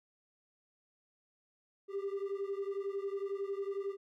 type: beating tone pair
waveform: triangle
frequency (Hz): 392 / 403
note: G4 / G4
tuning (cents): 0 / +48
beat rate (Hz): 11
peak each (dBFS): -34 / -36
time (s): 1.88-3.97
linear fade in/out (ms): 50
effects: tanh soft clip ceiling -30 dBFS